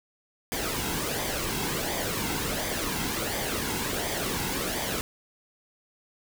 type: noise with flanger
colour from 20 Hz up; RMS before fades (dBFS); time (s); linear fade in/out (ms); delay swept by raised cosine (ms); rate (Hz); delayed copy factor
pink; -30; 0.52-5.01; 0; 0.72 to 1.7; 1.4; -0.55
effects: none